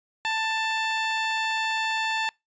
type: tone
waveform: 15% pulse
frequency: 885 Hz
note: A5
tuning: 10 cents sharp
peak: -18 dBFS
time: 0.25-2.29 s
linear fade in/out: 0 ms
effects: noise-tail reverb RT60 0.2 s tail -25 dB re dry + resampled to 16000 Hz